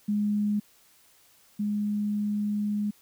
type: tone pair in turn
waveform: sine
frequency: 207.7 / 207.7 Hz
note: G#3 / G#3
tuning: 0 / 0 cents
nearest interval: unison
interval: 0 cents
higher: neither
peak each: -23 / -25 dBFS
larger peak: first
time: 0.08-0.6 / 1.59-2.91 s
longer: second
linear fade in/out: 10 ms
effects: white hiss -60 dBFS RMS until 3.01 s